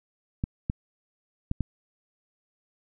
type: clicks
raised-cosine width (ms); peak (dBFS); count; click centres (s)
5; -14; 4; 0.439 / 0.699 / 1.514 / 1.607
effects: none